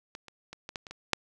clicks, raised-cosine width 0.2 ms, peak -23 / -29 / -25 / -22 / -17 / -26 / -24 / -6 dBFS, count 8, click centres 0.151 / 0.283 / 0.53 / 0.691 / 0.758 / 0.868 / 0.91 / 1.133 s, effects none

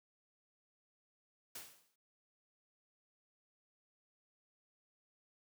white noise with exponential decay, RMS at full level -45 dBFS, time 1.55-1.96 s, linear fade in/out 5 ms, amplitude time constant 88 ms, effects high-pass 100 Hz 12 dB/octave

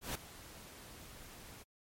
pink noise with ADSR envelope, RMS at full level -37 dBFS, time 0.01-1.64 s, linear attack 140 ms, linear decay 7 ms, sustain -16 dB, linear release 25 ms, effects MP3 64 kbps

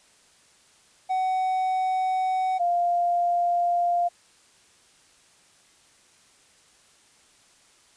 triangle / sine tone pair in turn, 750 / 698.4 Hz, F#5 / F5, +23 / 0 cents, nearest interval minor second, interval 123 cents, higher first, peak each -20 dBFS, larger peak neither, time 1.09-2.59 / 2.59-4.09 s, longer neither, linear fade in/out 20 ms, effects white hiss -58 dBFS RMS until 7.96 s + resampled to 22050 Hz

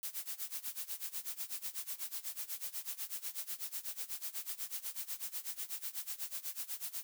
blue noise with tremolo, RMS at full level -39 dBFS, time 0.03-7.03 s, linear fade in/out 0 ms, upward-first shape sine, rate 8.1 Hz, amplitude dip 90%, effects none

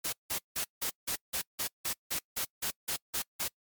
white noise bursts, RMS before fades -33 dBFS, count 14, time 0.04-3.482 s, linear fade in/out 10 ms, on 88 ms, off 170 ms, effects noise-tail reverb RT60 0.1 s tail -26 dB re dry + MP3 96 kbps

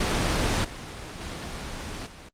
pink noise with level steps, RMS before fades -24 / -37 / -34 / -43 dBFS, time 0-2.29 s, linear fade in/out 5 ms, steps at 0.64 / 1.2 / 2.06 s, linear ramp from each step 10 ms, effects low-pass 7000 Hz 12 dB/octave + Opus 32 kbps

